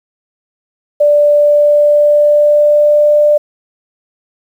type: tone with pitch glide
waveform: sine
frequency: 587.3 to 593.8 Hz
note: D5 to D5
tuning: 0 to +19 cents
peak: -5 dBFS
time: 1-3.38 s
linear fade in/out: 10 ms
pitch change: +19 cents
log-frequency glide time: 1.33-3.16 s
effects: 7-bit